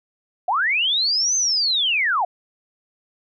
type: linear two-way sweep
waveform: sine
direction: up then down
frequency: 661 to 6300 to 661 Hz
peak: -17 dBFS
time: 0.48-2.25 s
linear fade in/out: 5 ms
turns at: 1.36 s
effects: none